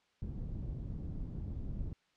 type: low-pass noise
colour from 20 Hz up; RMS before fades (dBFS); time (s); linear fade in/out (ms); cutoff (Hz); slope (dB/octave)
pink; -40; 0.22-1.93; 2; 180; 12
effects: white hiss -73 dBFS RMS until 2.16 s + low-pass 4000 Hz 12 dB/octave